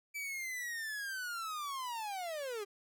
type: linear sweep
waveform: 45% pulse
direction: down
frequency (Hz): 2322 to 390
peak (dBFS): -38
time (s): 0.14-2.65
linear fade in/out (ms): 20
effects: none